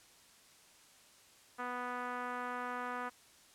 5% pulse tone with low-pass filter, 246.9 Hz, B3, in tune, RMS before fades -40 dBFS, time 1.58-3.1 s, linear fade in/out 20 ms, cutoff 1300 Hz, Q 1.8, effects white hiss -62 dBFS RMS until 3.54 s + low-pass 10000 Hz 12 dB/octave

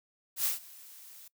blue noise with ADSR envelope, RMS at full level -28 dBFS, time 0.36-1.28 s, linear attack 91 ms, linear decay 140 ms, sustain -23 dB, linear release 5 ms, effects noise-tail reverb RT60 0.1 s tail -22 dB re dry

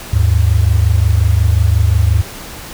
sine tone pair together, 76.5 / 102.12 Hz, D#2 / G#2, -29 / -29 cents, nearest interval perfect fourth, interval 500 cents, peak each -11 dBFS, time 0.13-2.22 s, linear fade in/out 5 ms, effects pink hiss -30 dBFS RMS until 2.73 s

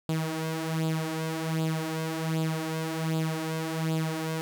sawtooth tone with flanger, 160.1 Hz, D#3, 50 cents sharp, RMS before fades -30 dBFS, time 0.09-4.41 s, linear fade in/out 0 ms, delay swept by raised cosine 0.25 to 4.35 ms, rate 1.3 Hz, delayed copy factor +0.65, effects none

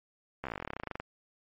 slowing click train, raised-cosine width 0.5 ms, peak -21 dBFS, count 22, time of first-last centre 0.44-1 s, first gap 14 ms, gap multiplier 1.06, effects MP3 48 kbps

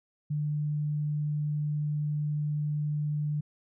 sine tone, 149.1 Hz, D3, 27 cents sharp, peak -27 dBFS, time 0.3-3.41 s, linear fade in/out 10 ms, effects none

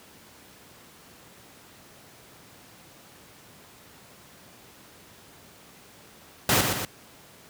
pink noise with echo, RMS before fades -20 dBFS, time 6.49-6.61 s, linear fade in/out 2 ms, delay 120 ms, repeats 2, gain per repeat -5 dB, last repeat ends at 6.85 s, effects pink hiss -51 dBFS RMS until 7.49 s + high-pass 100 Hz 12 dB/octave

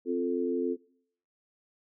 sine chord, F major, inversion second, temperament equal, 261.6 / 349.2 / 440 Hz, C4 / F4 / A4, 0 / 0 / 0 cents, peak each -31 dBFS, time 0.05-0.77 s, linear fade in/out 50 ms, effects noise-tail reverb RT60 0.6 s tail -21 dB re dry

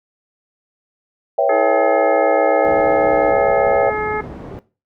sine chord, C# half-diminished seventh, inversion third, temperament equal with one note detuned, 486 / 554.4 / 659.3 / 784 Hz, B4 / C#5 / E5 / G5, -28 / 0 / 0 / 0 cents, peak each -21 / -16 / -16 / -19 dBFS, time 1.38-3.9 s, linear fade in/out 5 ms
triangle tone with pitch glide, 324 to 309.7 Hz, E4 to D#4, -30 to -8 cents, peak -22 dBFS, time 1.49-3.34 s, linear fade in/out 50 ms, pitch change -78 cents, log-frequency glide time 1.86-3.15 s
harmonic tone, 425.6 Hz, G#4, 42 cents sharp, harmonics 1 / 2 / 3 / 4 / 5, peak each -21 / -24 / -26 / -27 / -28 dBFS, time 1.49-4.21 s, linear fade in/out 5 ms
white low-pass noise, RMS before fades -32 dBFS, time 2.65-4.59 s, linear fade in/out 0 ms, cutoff 430 Hz, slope 12 dB/octave
effects noise-tail reverb RT60 0.3 s tail -17 dB re dry

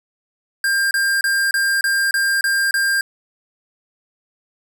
square tone bursts, 1598 Hz, G6, 33 cents sharp, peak -16 dBFS, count 8, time 0.64-3.01 s, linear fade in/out 2 ms, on 270 ms, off 30 ms, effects none

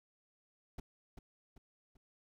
brown noise with echo, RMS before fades -42 dBFS, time 0.78-0.8 s, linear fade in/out 5 ms, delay 390 ms, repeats 3, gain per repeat -7 dB, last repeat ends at 1.97 s, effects none

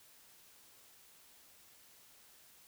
silence, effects white hiss -62 dBFS RMS until 2.67 s

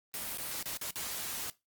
white noise with dropouts, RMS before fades -38 dBFS, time 0.14-1.5 s, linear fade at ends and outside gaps 0 ms, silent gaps 0.373-0.383 / 0.627-0.658 / 0.771-0.813 / 0.907-0.957 s, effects noise-tail reverb RT60 0.2 s tail -18 dB re dry + Opus 32 kbps

